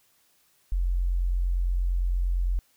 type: tone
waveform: sine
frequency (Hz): 44.37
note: F1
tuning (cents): +28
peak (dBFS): -22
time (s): 0.72-2.59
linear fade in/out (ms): 0
effects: white hiss -65 dBFS RMS until 2.76 s